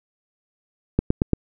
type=click train; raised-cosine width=3 ms; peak=-4 dBFS; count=4; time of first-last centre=0.99-1.333 s; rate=8.74 Hz; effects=none